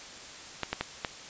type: clicks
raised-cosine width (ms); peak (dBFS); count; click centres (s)
0.3; -13; 4; 0.633 / 0.73 / 0.81 / 1.048
effects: white hiss -45 dBFS RMS until 1.29 s + resampled to 16000 Hz